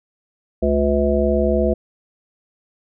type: harmonic tone with a mistuned harmonic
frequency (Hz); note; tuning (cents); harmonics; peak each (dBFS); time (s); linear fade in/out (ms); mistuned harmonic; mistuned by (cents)
71.6; D2; -43; 1 / 3 / 5 / 7 / 9; -21 / -21 / -21 / -21 / -21; 0.62-1.74; 10; 1; -88
effects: none